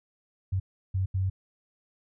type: tone bursts at uneven times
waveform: sine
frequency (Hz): 94.8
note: F#2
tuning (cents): +43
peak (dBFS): -24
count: 3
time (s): 0.52-0.6 / 0.94-1.06 / 1.14-1.3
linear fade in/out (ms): 10
effects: none

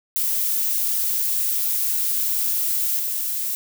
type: noise with level steps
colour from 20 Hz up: violet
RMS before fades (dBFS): -22 / -25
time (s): 0.16-3.55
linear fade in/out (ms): 0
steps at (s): 2.99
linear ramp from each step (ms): 10
effects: none

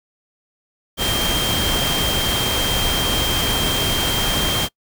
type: tone in noise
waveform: sine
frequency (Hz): 3177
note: G7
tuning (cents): +23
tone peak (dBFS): -21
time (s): 0.97-4.69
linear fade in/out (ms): 50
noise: pink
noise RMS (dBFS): -21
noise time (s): 0.97-4.69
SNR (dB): -3
effects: noise-tail reverb RT60 0.1 s tail -25 dB re dry

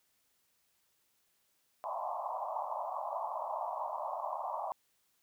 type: band-pass noise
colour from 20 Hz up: white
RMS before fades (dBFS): -38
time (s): 1.84-4.72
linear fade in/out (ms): 0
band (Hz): 590 to 1100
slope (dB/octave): 96
effects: white hiss -75 dBFS RMS until 5.22 s

